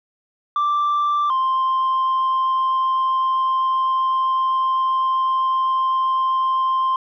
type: tone pair in turn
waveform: sine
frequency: 1174.7 / 1048.7 Hz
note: D6 / C6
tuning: 0 / +4 cents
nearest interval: major second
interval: 196 cents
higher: first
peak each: -14 dBFS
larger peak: neither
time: 0.56-1.3 / 1.3-6.96 s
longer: second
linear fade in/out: 2 ms
effects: tanh soft clip ceiling -15 dBFS